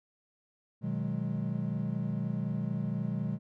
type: chord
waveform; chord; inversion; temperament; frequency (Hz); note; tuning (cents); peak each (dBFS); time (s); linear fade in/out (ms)
triangle; G# minor seventh; first; equal with one note detuned; 123.47 / 155.56 / 185 / 209.1; B2 / D#3 / F#3 / G#3; 0 / 0 / 0 / +12; -34; 0.81-3.39; 50
effects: none